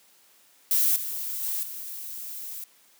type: noise with level steps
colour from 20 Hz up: violet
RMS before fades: -22 / -32 / -29 / -37 dBFS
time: 0.71-2.64 s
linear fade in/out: 2 ms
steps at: 0.96 / 1.43 / 1.63 s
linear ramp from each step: 2 ms
effects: white hiss -59 dBFS RMS until 2.99 s + high-pass 200 Hz 12 dB/octave